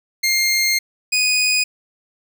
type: tone pair in turn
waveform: 20% pulse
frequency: 2118 / 2487 Hz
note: C7 / D#7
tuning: +21 / -1 cents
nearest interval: minor third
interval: 278 cents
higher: second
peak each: -10 dBFS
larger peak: neither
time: 0.23-0.79 / 1.12-1.64 s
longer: first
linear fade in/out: 10 ms
effects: none